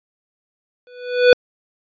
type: tone with exponential growth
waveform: square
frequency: 493.9 Hz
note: B4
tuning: in tune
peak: -5 dBFS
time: 0.87-1.33 s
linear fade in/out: 1 ms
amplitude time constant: 99 ms
effects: resampled to 11025 Hz